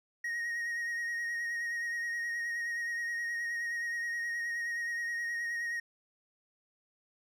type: tone with vibrato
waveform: triangle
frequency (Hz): 1876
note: A#6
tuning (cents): +11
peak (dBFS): -31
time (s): 0.24-5.8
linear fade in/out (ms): 5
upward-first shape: sine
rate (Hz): 9.5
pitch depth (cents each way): 23
effects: none